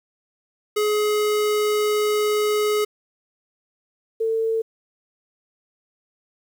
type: tone pair in turn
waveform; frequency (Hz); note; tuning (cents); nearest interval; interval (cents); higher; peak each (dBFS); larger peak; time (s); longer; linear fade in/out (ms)
square / sine; 421.4 / 448.4; G#4 / A4; +25 / +33; minor second; 108; second; -19; neither; 0.76-2.85 / 4.2-4.62; first; 10
effects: 9-bit